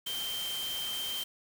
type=tone in noise; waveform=sine; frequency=3136 Hz; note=G7; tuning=in tune; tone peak=-34 dBFS; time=0.06-1.24 s; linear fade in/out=10 ms; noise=white; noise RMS=-40 dBFS; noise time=0.06-1.24 s; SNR=+3 dB; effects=none